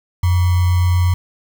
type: tone with sample-and-hold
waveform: sine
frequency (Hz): 89.2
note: F2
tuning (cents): +37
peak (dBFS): -11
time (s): 0.23-1.14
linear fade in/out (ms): 5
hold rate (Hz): 1050
effects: none